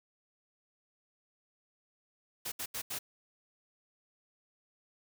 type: noise bursts at uneven times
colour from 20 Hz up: white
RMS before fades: -38 dBFS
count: 4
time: 2.45-2.52 / 2.59-2.66 / 2.74-2.82 / 2.9-2.99 s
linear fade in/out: 10 ms
effects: none